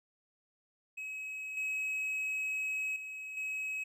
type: tone with level steps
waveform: triangle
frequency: 2556 Hz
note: D#7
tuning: 46 cents sharp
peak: -37 / -31 / -39 / -33 dBFS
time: 0.97-3.84 s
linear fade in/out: 10 ms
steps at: 1.57 / 2.96 / 3.37 s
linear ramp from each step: 2 ms
effects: none